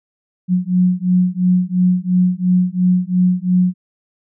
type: beating tone pair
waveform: sine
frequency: 180 / 182.9 Hz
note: F#3 / F#3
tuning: -47 / -20 cents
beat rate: 2.9 Hz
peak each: -15 dBFS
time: 0.48-3.74 s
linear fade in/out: 50 ms
effects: none